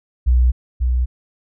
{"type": "tone pair in turn", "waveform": "sine", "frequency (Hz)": [61.74, 61.99], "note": ["B1", "B1"], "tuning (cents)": [0, 7], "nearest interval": "unison", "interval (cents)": 7, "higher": "second", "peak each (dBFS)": [-10, -14], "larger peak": "first", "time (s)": [[0.26, 0.52], [0.8, 1.06]], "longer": "neither", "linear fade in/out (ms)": 20, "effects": []}